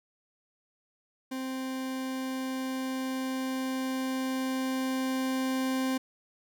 40% pulse tone with level ramp, 261.6 Hz, C4, in tune, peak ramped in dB -32 to -26 dBFS, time 1.31-5.98 s, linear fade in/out 10 ms, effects none

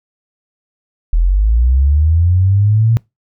sine linear sweep, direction up, 39.28 to 116.54 Hz, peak -8 dBFS, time 1.13-2.97 s, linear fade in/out 0 ms, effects noise-tail reverb RT60 0.2 s tail -24 dB re dry

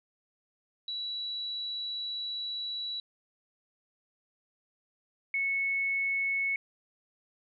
sine tone pair in turn, 3925 / 2203 Hz, B7 / C#7, -11 / -11 cents, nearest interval minor seventh, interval 1000 cents, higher first, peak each -33 / -27 dBFS, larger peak second, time 0.88-3 / 5.34-6.56 s, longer first, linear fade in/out 2 ms, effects none

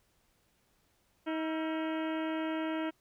harmonic tone with a mistuned harmonic, 317.5 Hz, D#4, 35 cents sharp, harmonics 1 / 2 / 3 / 4 / 5 / 6 / 7 / 8 / 9 / 10, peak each -33 / -39 / -43 / -45 / -47 / -49 / -50 / -51 / -52 / -53 dBFS, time 1.26-2.91 s, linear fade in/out 20 ms, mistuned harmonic 4, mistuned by +100 cents, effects pink hiss -72 dBFS RMS until 3 s

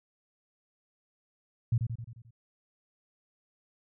sine tone with echo, 116.1 Hz, A#2, 7 cents flat, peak -22 dBFS, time 1.72-1.78 s, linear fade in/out 5 ms, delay 88 ms, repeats 6, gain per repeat -5 dB, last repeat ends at 2.308 s, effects none

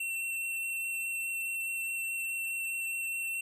square tone with vibrato, 2707 Hz, E7, 45 cents sharp, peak -33 dBFS, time 0-3.41 s, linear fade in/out 5 ms, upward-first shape sine, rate 4.8 Hz, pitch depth 8 cents each way, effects none

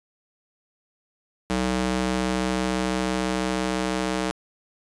square tone with high-pass filter sweep, 63 Hz, B1, 35 cents sharp, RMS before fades -25 dBFS, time 1.5-4.31 s, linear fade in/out 0 ms, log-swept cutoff 170 to 260 Hz, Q 0.83, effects resampled to 22050 Hz

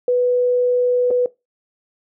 sine tone with dropouts, 493.9 Hz, B4, in tune, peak -13 dBFS, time 0.08-1.26 s, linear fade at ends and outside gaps 2 ms, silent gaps 1.106-1.11 s, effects noise-tail reverb RT60 0.2 s tail -19 dB re dry

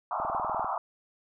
pink band-pass noise, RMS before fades -31 dBFS, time 0.11-0.78 s, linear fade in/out 2 ms, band 640 to 1300 Hz, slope 96 dB/octave
click train, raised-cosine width 1 ms, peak -25 dBFS, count 10, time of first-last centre 0.2-0.646 s, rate 20.2 Hz
effects none

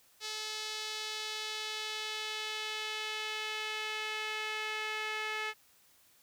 sawtooth tone with band-pass filter sweep, 431.5 Hz, A4, 34 cents flat, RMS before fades -38 dBFS, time 0.2-5.54 s, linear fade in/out 50 ms, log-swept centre 4500 to 2200 Hz, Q 1.6, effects white hiss -65 dBFS RMS until 6.22 s

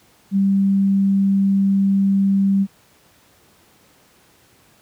sine tone, 196 Hz, G3, in tune, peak -13 dBFS, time 0.31-2.67 s, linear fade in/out 50 ms, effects pink hiss -54 dBFS RMS until 4.81 s + high-pass 80 Hz 12 dB/octave

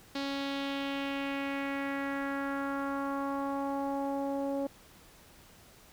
sawtooth tone with low-pass filter sweep, 277.2 Hz, C#4, in tune, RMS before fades -34 dBFS, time 0.15-4.67 s, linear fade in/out 5 ms, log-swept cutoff 4300 to 620 Hz, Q 2.6, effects pink hiss -57 dBFS RMS until 5.92 s

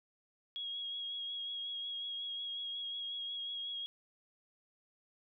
sine tone with vibrato, 3300 Hz, G#7, 12 cents flat, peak -38 dBFS, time 0.56-3.86 s, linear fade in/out 0 ms, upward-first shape sine, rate 5.5 Hz, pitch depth 21 cents each way, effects none

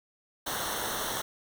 pink noise with comb filter, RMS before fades -33 dBFS, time 0.46-1.22 s, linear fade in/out 10 ms, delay 0.41 ms, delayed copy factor -0.8, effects none

